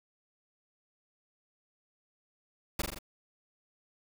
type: noise with echo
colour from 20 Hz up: pink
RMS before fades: -31 dBFS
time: 2.79-2.82 s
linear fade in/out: 5 ms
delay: 42 ms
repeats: 4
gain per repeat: -3 dB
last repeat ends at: 2.988 s
effects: none